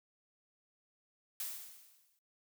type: noise with exponential decay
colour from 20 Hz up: blue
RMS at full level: -38 dBFS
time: 1.4-2.19 s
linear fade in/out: 2 ms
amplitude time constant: 170 ms
effects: noise-tail reverb RT60 0.2 s tail -26 dB re dry